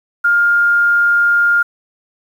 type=tone; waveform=sine; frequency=1409 Hz; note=F6; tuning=15 cents sharp; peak=-9 dBFS; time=0.24-1.63 s; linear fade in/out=10 ms; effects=7-bit